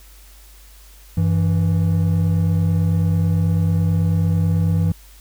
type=tone pair together; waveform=triangle; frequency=95.68 / 164.81 Hz; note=G2 / E3; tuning=-41 / 0 cents; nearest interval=major sixth; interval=941 cents; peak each=-15 / -16 dBFS; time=1.17-4.92 s; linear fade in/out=5 ms; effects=added 50 Hz sine -43 dBFS peak until 5.2 s + white hiss -49 dBFS RMS until 5.2 s